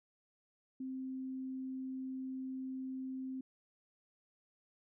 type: tone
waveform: sine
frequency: 261.6 Hz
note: C4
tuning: in tune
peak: -39 dBFS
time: 0.8-3.41 s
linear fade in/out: 5 ms
effects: none

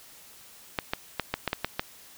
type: clicks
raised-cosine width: 0.3 ms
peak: -10 dBFS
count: 8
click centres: 0.788 / 0.935 / 1.197 / 1.34 / 1.477 / 1.531 / 1.646 / 1.795 s
effects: white hiss -51 dBFS RMS until 2.17 s

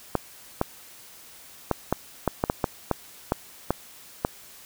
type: clicks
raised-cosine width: 1 ms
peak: -7 dBFS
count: 12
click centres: 0.153 / 0.614 / 1.713 / 1.926 / 2.277 / 2.439 / 2.499 / 2.642 / 2.913 / 3.321 / 3.706 / 4.249 s
effects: white hiss -48 dBFS RMS until 4.65 s

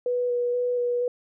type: tone with vibrato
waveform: sine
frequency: 488.6 Hz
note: B4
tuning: 19 cents flat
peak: -22 dBFS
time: 0.06-1.08 s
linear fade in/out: 2 ms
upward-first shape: square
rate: 2.1 Hz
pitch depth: 11 cents each way
effects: none

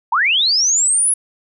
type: linear sweep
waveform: sine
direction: up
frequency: 842 to 10548 Hz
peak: -12 dBFS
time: 0.12-1.14 s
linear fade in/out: 5 ms
effects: none

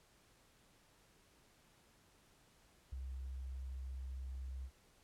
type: tone with ADSR envelope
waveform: sine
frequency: 65.41 Hz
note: C2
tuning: in tune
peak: -38 dBFS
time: 2.92-4.71 s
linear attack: 12 ms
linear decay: 4 ms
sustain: -4 dB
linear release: 70 ms
effects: pink hiss -69 dBFS RMS until 5.03 s + low-pass 12000 Hz 12 dB/octave

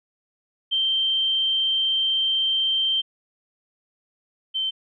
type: tone pair in turn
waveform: sine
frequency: 3136 / 3104 Hz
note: G7 / G7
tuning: 0 / -18 cents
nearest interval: unison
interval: 18 cents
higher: first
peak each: -19 / -22 dBFS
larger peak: first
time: 0.71-3.02 / 4.54-4.71 s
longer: first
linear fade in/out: 20 ms
effects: none

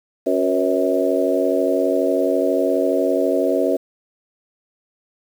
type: harmonic tone with a mistuned harmonic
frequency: 92.1 Hz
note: F#2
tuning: 7 cents flat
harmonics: 3 / 4 / 5 / 6 / 7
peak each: -22 / -22 / -22 / -22 / -22 dBFS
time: 0.26-3.77 s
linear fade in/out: 10 ms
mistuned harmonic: 5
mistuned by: +65 cents
effects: 7-bit

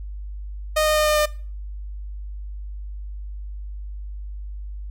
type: tone with pitch steps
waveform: sawtooth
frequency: 617 / 613.4 / 609.9 / 606.4 / 602.9 Hz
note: D#5 / D#5 / D#5 / D#5 / D5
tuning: -15 / -25 / -35 / -45 / +45 cents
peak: -13 dBFS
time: 0.76-1.26 s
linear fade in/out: 10 ms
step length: 100 ms
effects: noise-tail reverb RT60 0.4 s tail -20 dB re dry + added 50 Hz sine -30 dBFS peak until 4.9 s

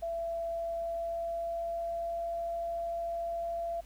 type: tone with pitch glide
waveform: sine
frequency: 671 to 678.4 Hz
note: E5 to E5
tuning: +31 to +50 cents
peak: -32 dBFS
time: 0.02-3.81 s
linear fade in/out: 10 ms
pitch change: +19 cents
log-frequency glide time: 0.45-2.19 s
effects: added 50 Hz sine -51 dBFS peak until 3.85 s + pink hiss -61 dBFS RMS until 3.85 s

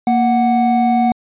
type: tone pair together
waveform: triangle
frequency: 233.1 / 740.6 Hz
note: A#3 / F#5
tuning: 0 / +1 cents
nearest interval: octave + minor sixth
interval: 2001 cents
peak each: -12 dBFS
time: 0.07-1.12 s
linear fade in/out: 2 ms
effects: resampled to 8000 Hz

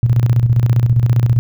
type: tone with tremolo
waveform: sine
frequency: 118.9 Hz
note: A#2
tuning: 35 cents sharp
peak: -7 dBFS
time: 0.03-1.39 s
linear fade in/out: 0 ms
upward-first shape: square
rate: 15 Hz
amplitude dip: 60%
effects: none

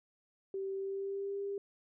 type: tone with pitch glide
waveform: sine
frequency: 387.8 to 399.2 Hz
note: G4 to G4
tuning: -19 to +32 cents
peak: -35 dBFS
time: 0.54-1.58 s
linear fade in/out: 2 ms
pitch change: +51 cents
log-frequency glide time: 0.74-1.4 s
effects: none

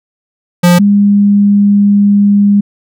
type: tone pair in turn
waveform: square / sine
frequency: 175.8 / 202.9 Hz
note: F3 / G#3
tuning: +12 / -40 cents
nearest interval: major second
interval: 248 cents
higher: second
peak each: -4 dBFS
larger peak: neither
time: 0.63-0.79 / 0.79-2.61 s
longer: second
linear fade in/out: 10 ms
effects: none

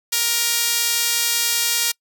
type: tone with high-pass filter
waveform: sawtooth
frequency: 469.5 Hz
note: A#4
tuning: 12 cents sharp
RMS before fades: -20 dBFS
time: 0.12-1.92 s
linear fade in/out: 10 ms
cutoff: 3900 Hz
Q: 0.61
effects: noise-tail reverb RT60 0.1 s tail -26 dB re dry

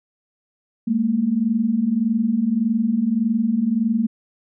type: tone pair together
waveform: sine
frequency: 208 / 229.7 Hz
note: G#3 / A#3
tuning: +3 / -25 cents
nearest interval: major second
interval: 172 cents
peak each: -22 / -18 dBFS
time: 0.87-4.07 s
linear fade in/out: 10 ms
effects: none

